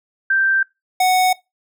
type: tone pair in turn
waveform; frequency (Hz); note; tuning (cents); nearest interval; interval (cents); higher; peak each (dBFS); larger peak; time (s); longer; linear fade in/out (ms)
sine / square; 1568 / 740; G6 / F#5; 0 / 0; octave + minor second; 1300; first; -13; neither; 0.3-0.63 / 1-1.33; neither; 5
effects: noise-tail reverb RT60 0.2 s tail -21 dB re dry